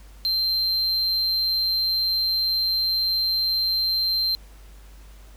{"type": "tone", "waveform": "triangle", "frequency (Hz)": 4139, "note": "C8", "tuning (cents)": -20, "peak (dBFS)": -19, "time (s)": [0.25, 4.35], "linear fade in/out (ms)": 0, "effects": ["added 50 Hz sine -43 dBFS peak until 5.36 s", "pink hiss -54 dBFS RMS until 5.36 s"]}